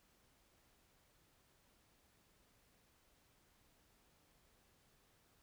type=silence; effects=pink hiss -73 dBFS RMS until 5.42 s